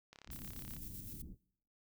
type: click train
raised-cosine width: 0.2 ms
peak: -36 dBFS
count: 23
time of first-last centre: 0.13-0.766 s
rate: 34.6 Hz
type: low-pass noise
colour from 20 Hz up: pink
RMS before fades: -50 dBFS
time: 0.26-1.37 s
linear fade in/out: 50 ms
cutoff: 270 Hz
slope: 24 dB/octave
type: noise with tremolo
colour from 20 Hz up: violet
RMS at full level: -49 dBFS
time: 0.31-1.22 s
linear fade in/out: 5 ms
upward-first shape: square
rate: 7.9 Hz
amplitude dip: 40%
effects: noise-tail reverb RT60 0.7 s tail -23 dB re dry

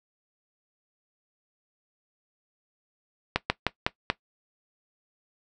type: slowing click train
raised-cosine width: 0.3 ms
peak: -6 dBFS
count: 5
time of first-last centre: 3.36-4.101 s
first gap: 140 ms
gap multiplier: 1.19
effects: noise-tail reverb RT60 0.1 s tail -17 dB re dry

